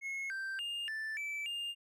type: tone with pitch steps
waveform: triangle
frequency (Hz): 2173 / 1566 / 2820 / 1763 / 2316 / 2812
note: C#7 / G6 / F7 / A6 / D7 / F7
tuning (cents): -35 / -2 / +16 / +3 / -25 / +11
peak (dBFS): -35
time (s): 0.01-1.75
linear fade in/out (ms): 50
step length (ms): 290
effects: none